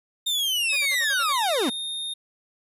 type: linear sweep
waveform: 40% pulse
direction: down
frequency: 3681 to 207.7 Hz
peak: -21 dBFS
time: 0.26-1.7 s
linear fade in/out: 10 ms
type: tone with pitch glide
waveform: square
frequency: 3729 to 3673 Hz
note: A#7 to A#7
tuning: 0 to -26 cents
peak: -29 dBFS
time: 0.69-2.14 s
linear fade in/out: 10 ms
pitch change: -26 cents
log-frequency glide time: 1.17-1.67 s
type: tone bursts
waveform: 15% pulse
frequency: 565 Hz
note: C#5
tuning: 33 cents sharp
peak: -31 dBFS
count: 7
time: 0.72-1.33 s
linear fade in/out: 10 ms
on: 46 ms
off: 48 ms
effects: resampled to 32000 Hz